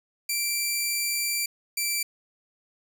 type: tone pair in turn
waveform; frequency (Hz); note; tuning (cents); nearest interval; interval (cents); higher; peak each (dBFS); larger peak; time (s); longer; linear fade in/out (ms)
10% pulse; 2349 / 2338; D7 / D7; 0 / -8; unison; 8; first; -16; neither; 0.29-1.46 / 1.77-2.03; first; 5
effects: none